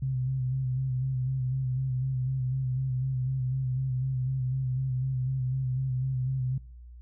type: tone with vibrato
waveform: sine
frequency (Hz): 130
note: C3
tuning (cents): -11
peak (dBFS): -26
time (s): 0.02-6.58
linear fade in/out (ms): 5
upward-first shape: square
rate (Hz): 4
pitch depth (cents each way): 35
effects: noise-tail reverb RT60 0.6 s tail -26 dB re dry + added 60 Hz sine -44 dBFS peak until 7.01 s